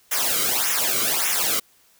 white noise with flanger, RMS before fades -22 dBFS, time 0.11-1.6 s, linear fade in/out 10 ms, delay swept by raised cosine 0.22 to 1.16 ms, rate 1.7 Hz, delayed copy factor -0.85, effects white hiss -58 dBFS RMS until 1.99 s

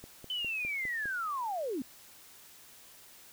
click train, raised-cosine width 2 ms, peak -33 dBFS, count 6, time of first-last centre 0.04-1.056 s, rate 4.92 Hz
sine linear sweep, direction down, 3061 to 232.4 Hz, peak -32 dBFS, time 0.3-1.82 s, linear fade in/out 2 ms
effects white hiss -55 dBFS RMS until 3.32 s

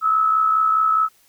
sine tone with amplitude modulation, 1296 Hz, E6, 30 cents flat, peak -12 dBFS, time 0.01-1.09 s, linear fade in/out 50 ms, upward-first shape sine, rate 64.8 Hz, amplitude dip 50%, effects white hiss -57 dBFS RMS until 1.28 s

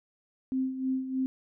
sine tone with tremolo, 261.6 Hz, C4, in tune, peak -25 dBFS, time 0.52-1.26 s, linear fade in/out 0 ms, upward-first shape sine, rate 3.2 Hz, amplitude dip 65%, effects none

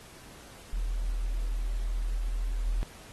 sine tone with level steps, 40.34 Hz, E1, 37 cents flat, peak -27 / -25 dBFS, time 0.73-2.83 s, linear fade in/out 0 ms, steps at 2.66 s, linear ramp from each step 5 ms, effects pink hiss -51 dBFS RMS until 3.12 s + AAC 32 kbps

